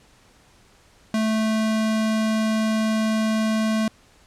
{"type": "tone", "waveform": "square", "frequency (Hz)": 219, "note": "A3", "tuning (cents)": -8, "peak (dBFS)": -20, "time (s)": [1.14, 3.88], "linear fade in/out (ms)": 2, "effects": ["pink hiss -55 dBFS RMS until 4.26 s", "low-pass 9000 Hz 12 dB/octave"]}